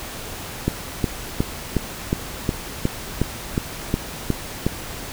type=click train; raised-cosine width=3 ms; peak=-5 dBFS; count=12; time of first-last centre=0.68-4.666 s; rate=2.76 Hz; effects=pink hiss -33 dBFS RMS until 5.12 s